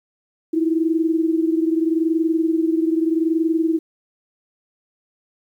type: tone pair together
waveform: sine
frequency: 321.3 / 342.1 Hz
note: E4 / F4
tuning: -44 / -36 cents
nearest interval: minor second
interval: 108 cents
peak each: -17 / -22 dBFS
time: 0.53-3.79 s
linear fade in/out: 10 ms
effects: 9-bit